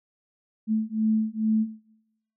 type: beating tone pair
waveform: sine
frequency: 217.4 / 219.7 Hz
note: A3 / A3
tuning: -21 / -2 cents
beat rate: 2.3 Hz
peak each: -24 / -26 dBFS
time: 0.67-1.67 s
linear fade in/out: 50 ms
effects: noise-tail reverb RT60 0.8 s tail -19 dB re dry